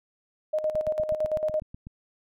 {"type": "tone with tremolo", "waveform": "sine", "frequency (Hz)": 618, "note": "D#5", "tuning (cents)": -12, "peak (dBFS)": -22, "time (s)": [0.53, 1.6], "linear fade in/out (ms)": 10, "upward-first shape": "square", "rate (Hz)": 8.9, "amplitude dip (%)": 65}
{"type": "click train", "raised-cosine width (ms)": 5, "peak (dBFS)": -28, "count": 10, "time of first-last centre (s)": [0.75, 1.869], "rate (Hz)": 8.04}
{"effects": []}